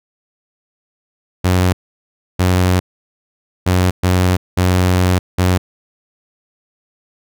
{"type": "tone bursts at uneven times", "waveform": "sawtooth", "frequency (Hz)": 91.2, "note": "F#2", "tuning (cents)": -24, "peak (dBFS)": -7, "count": 6, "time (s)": [[1.44, 1.73], [2.39, 2.8], [3.66, 3.91], [4.03, 4.37], [4.57, 5.19], [5.38, 5.58]], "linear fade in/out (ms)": 10, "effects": []}